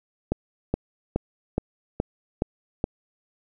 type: click train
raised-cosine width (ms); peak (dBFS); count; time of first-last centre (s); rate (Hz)
2; -9; 7; 0.32-2.841; 2.38
effects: none